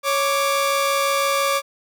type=tone pair together; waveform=sawtooth; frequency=554.4 / 1174.7 Hz; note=C#5 / D6; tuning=0 / 0 cents; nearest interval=octave + minor second; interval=1300 cents; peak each=-17 dBFS; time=0.03-1.62 s; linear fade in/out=50 ms; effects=none